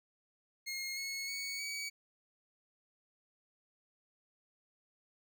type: tone with pitch steps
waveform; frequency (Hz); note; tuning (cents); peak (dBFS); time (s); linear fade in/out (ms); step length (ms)
20% pulse; 2147 / 2187 / 2228 / 2269; C7 / C#7 / C#7 / C#7; +44 / -24 / +8 / +40; -33; 0.66-1.9; 20; 310
effects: none